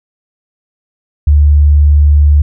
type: tone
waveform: sine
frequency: 73.42 Hz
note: D2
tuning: in tune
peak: -3 dBFS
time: 1.27-2.42 s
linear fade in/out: 5 ms
effects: none